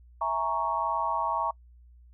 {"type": "chord", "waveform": "sine", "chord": "A# half-diminished seventh", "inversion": "second", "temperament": "equal", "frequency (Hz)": [659.3, 830.6, 932.3, 1108.7], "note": ["E5", "G#5", "A#5", "C#6"], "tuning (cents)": [0, 0, 0, 0], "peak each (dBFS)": [-34, -34, -29, -30], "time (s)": [0.21, 1.51], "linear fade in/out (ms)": 5, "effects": ["noise-tail reverb RT60 0.1 s tail -26 dB re dry", "added 60 Hz sine -51 dBFS peak until 2.13 s"]}